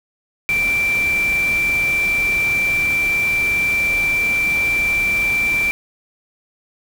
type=tone in noise; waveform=sine; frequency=2347 Hz; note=D7; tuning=2 cents flat; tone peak=-15 dBFS; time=0.49-5.71 s; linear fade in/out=0 ms; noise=pink; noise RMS=-30 dBFS; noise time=0.49-5.71 s; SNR=+12 dB; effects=none